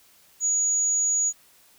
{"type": "tone", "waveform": "sine", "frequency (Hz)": 6800, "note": "G#8", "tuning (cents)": 40, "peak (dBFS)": -20, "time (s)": [0.4, 1.33], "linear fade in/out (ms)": 50, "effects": ["white hiss -57 dBFS RMS until 1.78 s"]}